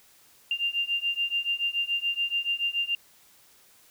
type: beating tone pair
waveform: sine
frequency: 2788 / 2795 Hz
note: F7 / F7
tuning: -4 / +1 cents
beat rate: 7 Hz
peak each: -29 / -28 dBFS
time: 0.51-2.95 s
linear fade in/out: 2 ms
effects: white hiss -58 dBFS RMS until 3.9 s